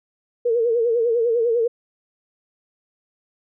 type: tone with vibrato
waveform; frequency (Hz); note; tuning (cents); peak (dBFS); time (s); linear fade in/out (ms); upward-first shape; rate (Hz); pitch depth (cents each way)
sine; 466.2; A#4; 0; -16; 0.45-1.68; 10; sine; 10; 77
effects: none